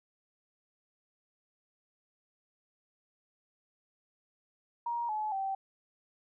sine tone with pitch steps, 944 / 855.7 / 775.7 Hz, A#5 / A5 / G5, +22 / -48 / -18 cents, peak -31 dBFS, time 4.86-5.55 s, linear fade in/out 5 ms, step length 230 ms, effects none

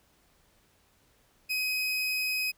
30% pulse tone, 2522 Hz, D#7, 23 cents sharp, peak -25 dBFS, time 1.49-2.52 s, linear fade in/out 20 ms, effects pink hiss -66 dBFS RMS until 2.57 s

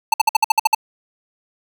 square tone bursts, 880 Hz, A5, in tune, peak -10 dBFS, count 9, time 0.12-0.748 s, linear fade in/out 5 ms, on 20 ms, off 56 ms, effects none

